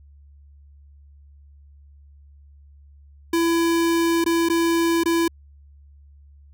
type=tone with dropouts; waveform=square; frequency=334.6 Hz; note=E4; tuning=26 cents sharp; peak=-18 dBFS; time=3.33-5.28 s; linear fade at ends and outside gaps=5 ms; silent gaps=4.242-4.261 / 4.488-4.498 / 5.036-5.057 s; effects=added 71 Hz sine -46 dBFS peak until 6.53 s